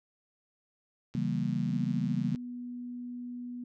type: click train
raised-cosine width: 0.2 ms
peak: -37 dBFS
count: 146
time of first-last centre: 1.14-2.358 s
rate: 119 Hz
type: chord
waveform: sine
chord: C# diminished seventh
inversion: none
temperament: equal with one note detuned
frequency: 138.59 / 164.81 / 193.86 / 233.1 Hz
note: C#3 / E3 / G3 / Bb3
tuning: 0 / 0 / -19 / 0 cents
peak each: -34 / -34 / -33 / -33 dBFS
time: 1.15-2.35 s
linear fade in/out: 2 ms
type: tone with pitch glide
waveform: sine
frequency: 246.9 to 244.6 Hz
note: B3 to B3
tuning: 0 to -16 cents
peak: -37 dBFS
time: 1.69-3.64 s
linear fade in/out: 5 ms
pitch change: -16 cents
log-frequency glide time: 2.15-2.53 s
effects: none